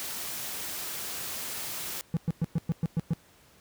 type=noise; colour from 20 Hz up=white; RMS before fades=-36 dBFS; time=0-2.01 s; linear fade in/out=0 ms
type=tone bursts; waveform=triangle; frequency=164.81 Hz; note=E3; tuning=in tune; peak=-21 dBFS; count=8; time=2.14-3.134 s; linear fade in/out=0 ms; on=28 ms; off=110 ms
effects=pink hiss -59 dBFS RMS until 3.6 s + high-pass 60 Hz 12 dB/octave